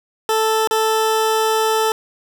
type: tone with dropouts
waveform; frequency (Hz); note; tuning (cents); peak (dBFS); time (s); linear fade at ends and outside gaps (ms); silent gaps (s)
20% pulse; 440; A4; 0; -10; 0.29-1.92; 1; 0.674-0.71
effects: none